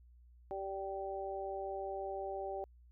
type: harmonic tone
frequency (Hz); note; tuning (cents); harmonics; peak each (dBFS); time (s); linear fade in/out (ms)
194.5; G3; -13; 2 / 3 / 4; -42 / -43 / -42; 0.51-2.64; 0
effects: added 60 Hz sine -58 dBFS peak until 2.91 s